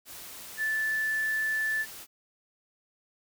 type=tone in noise; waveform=sine; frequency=1751 Hz; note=A6; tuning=9 cents flat; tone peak=-26 dBFS; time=0.57-1.86 s; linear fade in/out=50 ms; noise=white; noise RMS=-44 dBFS; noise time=0.05-2.07 s; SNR=+15 dB; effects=none